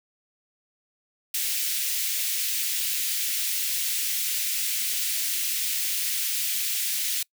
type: high-pass noise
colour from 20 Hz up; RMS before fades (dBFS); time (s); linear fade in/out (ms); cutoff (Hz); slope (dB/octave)
white; -27; 1.34-7.23; 5; 2100; 24
effects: noise-tail reverb RT60 0.1 s tail -25 dB re dry